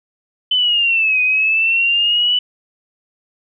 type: linear two-way sweep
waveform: sine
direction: down then up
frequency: 3047 to 2489 to 2979 Hz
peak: -12 dBFS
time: 0.51-2.39 s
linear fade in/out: 5 ms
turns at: 1.21 s
effects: none